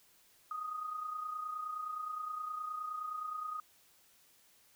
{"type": "tone with amplitude modulation", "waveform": "sine", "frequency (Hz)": 1244.5, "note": "D#6", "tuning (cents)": 0, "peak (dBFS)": -35, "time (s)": [0.51, 3.6], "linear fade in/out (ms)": 2, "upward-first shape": "sine", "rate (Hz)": 29.6, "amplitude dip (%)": 55, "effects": ["white hiss -66 dBFS RMS until 4.75 s"]}